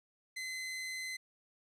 sawtooth tone, 2046 Hz, C7, 39 cents flat, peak -35 dBFS, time 0.36-1.17 s, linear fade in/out 10 ms, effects low-pass 10000 Hz 12 dB/octave

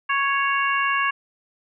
harmonic tone, 554.4 Hz, C#5, in tune, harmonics 2 / 3 / 4 / 5, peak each -22 / -24 / -28 / -27 dBFS, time 0.09-1.11 s, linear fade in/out 10 ms, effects none

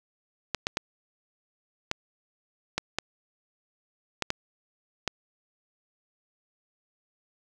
clicks, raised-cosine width 0.2 ms, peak -9 dBFS, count 9, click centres 0.547 / 0.669 / 0.771 / 1.914 / 2.78 / 2.986 / 4.223 / 4.304 / 5.077 s, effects none

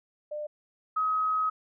sine tone pair in turn, 599 / 1269.2 Hz, D5 / D#6, +34 / +34 cents, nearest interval octave + minor second, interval 1300 cents, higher second, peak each -32 / -24 dBFS, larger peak second, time 0.31-0.47 / 0.96-1.5 s, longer second, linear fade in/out 10 ms, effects none

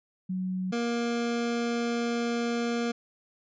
sine / 25% pulse tone pair in turn, 185.4 / 235.7 Hz, F#3 / A#3, +4 / +19 cents, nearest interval major third, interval 415 cents, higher second, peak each -28 / -23 dBFS, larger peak second, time 0.29-0.72 / 0.72-2.92 s, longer second, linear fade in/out 10 ms, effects resampled to 16000 Hz

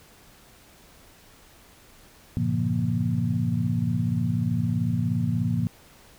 sine tone cluster, 97.1 / 114.2 / 137.5 / 170.6 / 234.6 Hz, G2 / A#2 / C#3 / F3 / A#3, -16 / -35 / -14 / -40 / +11 cents, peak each -33 / -26 / -31 / -27 / -29 dBFS, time 2.37-5.67 s, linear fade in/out 0 ms, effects pink hiss -53 dBFS RMS until 6.18 s

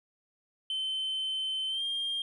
sine tone with pitch glide, 3075 to 3207 Hz, G7 to G7, -34 to +39 cents, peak -28 dBFS, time 0.7-2.22 s, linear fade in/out 2 ms, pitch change +73 cents, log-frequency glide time 1.69-1.83 s, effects tanh soft clip ceiling -28 dBFS

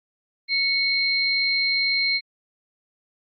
sine tone pair together, 2210 / 4172 Hz, C#7 / C8, -6 / -6 cents, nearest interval major seventh, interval 1100 cents, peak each -22 / -22 dBFS, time 0.48-2.21 s, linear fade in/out 50 ms, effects Opus 48 kbps

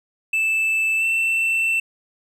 triangle tone with pitch glide, 2637 to 2678 Hz, E7 to E7, 0 to +27 cents, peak -16 dBFS, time 0.33-1.8 s, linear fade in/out 5 ms, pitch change +27 cents, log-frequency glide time 0.98-1.04 s, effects none

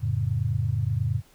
sine chord, F augmented, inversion none, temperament equal with one note detuned, 88.42 / 110 / 138.59 Hz, F2 / A2 / C#3, +22 / 0 / 0 cents, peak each -29 / -25 / -28 dBFS, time 0-1.22 s, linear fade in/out 50 ms, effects pink hiss -58 dBFS RMS until 1.34 s

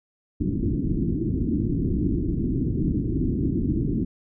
white low-pass noise, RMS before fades -24 dBFS, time 0.4-4.05 s, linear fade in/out 10 ms, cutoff 330 Hz, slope 48 dB/octave, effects none

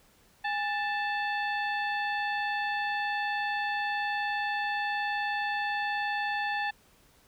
harmonic tone with a mistuned harmonic, 880 Hz, A5, in tune, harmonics 1 / 2 / 3 / 4 / 5, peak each -31 / -32 / -38 / -43 / -47 dBFS, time 0.44-6.71 s, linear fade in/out 10 ms, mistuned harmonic 1, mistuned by -120 cents, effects pink hiss -62 dBFS RMS until 7.27 s

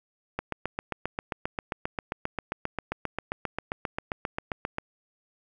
click train, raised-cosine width 0.5 ms, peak -14 dBFS, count 34, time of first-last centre 0.39-4.784 s, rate 7.51 Hz, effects 9-bit

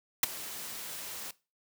white noise with ADSR envelope, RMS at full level -21 dBFS, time 0.23-1.31 s, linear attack 4 ms, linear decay 14 ms, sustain -20 dB, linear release 3 ms, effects noise-tail reverb RT60 0.3 s tail -20 dB re dry + high-pass 100 Hz 12 dB/octave

